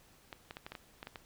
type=clicks; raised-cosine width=0.3 ms; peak=-27 dBFS; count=9; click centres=0.328 / 0.509 / 0.569 / 0.665 / 0.72 / 0.752 / 1.029 / 1.071 / 1.158 s; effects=pink hiss -63 dBFS RMS until 1.25 s